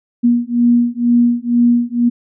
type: beating tone pair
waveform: sine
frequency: 238.2 / 240.3 Hz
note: A#3 / B3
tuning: +38 / -47 cents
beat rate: 2.1 Hz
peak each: -13 dBFS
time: 0.23-2.1 s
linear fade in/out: 20 ms
effects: none